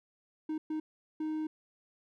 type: tone bursts at uneven times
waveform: triangle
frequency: 311.1 Hz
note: D#4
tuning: in tune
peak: -30 dBFS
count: 3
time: 0.49-0.58 / 0.7-0.8 / 1.2-1.47 s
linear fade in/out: 5 ms
effects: none